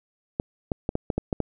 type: clicks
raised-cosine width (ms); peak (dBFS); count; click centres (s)
2; -11; 8; 0.399 / 0.718 / 0.891 / 0.954 / 1.102 / 1.18 / 1.328 / 1.403
effects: none